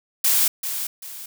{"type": "noise with echo", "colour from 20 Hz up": "blue", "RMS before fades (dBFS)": -18, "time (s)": [0.24, 0.48], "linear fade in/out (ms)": 5, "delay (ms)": 390, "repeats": 2, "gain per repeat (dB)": -9, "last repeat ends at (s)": 1.26, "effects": []}